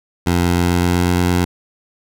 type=tone with pitch glide; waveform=15% pulse; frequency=87.31 to 88.89 Hz; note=F2 to F2; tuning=0 to +31 cents; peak=-7 dBFS; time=0.26-1.45 s; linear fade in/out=10 ms; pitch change=+31 cents; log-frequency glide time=0.45-1.16 s; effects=none